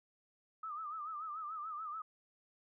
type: tone with vibrato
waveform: sine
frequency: 1244.5 Hz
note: D#6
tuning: in tune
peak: -40 dBFS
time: 0.63-2.02 s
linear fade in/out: 5 ms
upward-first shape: sine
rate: 6.9 Hz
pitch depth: 100 cents each way
effects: none